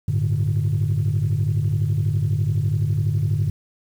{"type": "chord", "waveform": "sine", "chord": "G suspended second", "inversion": "none", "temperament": "equal", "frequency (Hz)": [98, 110, 146.83], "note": ["G2", "A2", "D3"], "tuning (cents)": [0, 0, 0], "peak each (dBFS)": -21, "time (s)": [0.08, 3.5], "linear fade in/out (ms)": 5, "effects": ["tanh soft clip ceiling -13 dBFS", "8-bit"]}